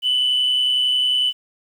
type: tone with amplitude modulation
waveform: sine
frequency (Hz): 2991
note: F#7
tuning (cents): +18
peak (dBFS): -12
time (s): 0.02-1.33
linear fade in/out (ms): 50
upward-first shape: sine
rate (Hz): 131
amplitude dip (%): 50
effects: tanh soft clip ceiling -12 dBFS + 8-bit